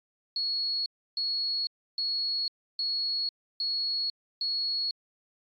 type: tone bursts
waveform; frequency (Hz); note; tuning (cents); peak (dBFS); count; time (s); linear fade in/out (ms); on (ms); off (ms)
sine; 4345; C#8; -35; -27; 6; 0.36-4.91; 2; 500; 310
effects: AAC 48 kbps